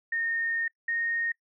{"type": "tone pair in turn", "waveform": "sine", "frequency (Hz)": [1837, 1853], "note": ["A#6", "A#6"], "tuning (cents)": [-26, -11], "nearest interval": "unison", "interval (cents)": 15, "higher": "second", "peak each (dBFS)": -26, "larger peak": "neither", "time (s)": [[0.12, 0.68], [0.88, 1.32]], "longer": "first", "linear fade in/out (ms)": 5, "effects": ["noise-tail reverb RT60 0.1 s tail -24 dB re dry"]}